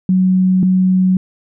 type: tone pair in turn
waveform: sine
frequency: 185.8 / 185.8 Hz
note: F#3 / F#3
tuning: +7 / +7 cents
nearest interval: unison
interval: 0 cents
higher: neither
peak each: -9 dBFS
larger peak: neither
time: 0.09-0.63 / 0.63-1.17 s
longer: neither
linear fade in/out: 2 ms
effects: none